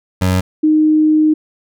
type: tone pair in turn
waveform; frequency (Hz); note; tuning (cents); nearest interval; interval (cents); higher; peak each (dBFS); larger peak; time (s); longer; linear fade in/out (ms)
25% pulse / sine; 92.5 / 308.9; F#2 / D#4; 0 / -12; octave + major sixth; 2088; second; -8; neither; 0.21-0.41 / 0.63-1.34; second; 10
effects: none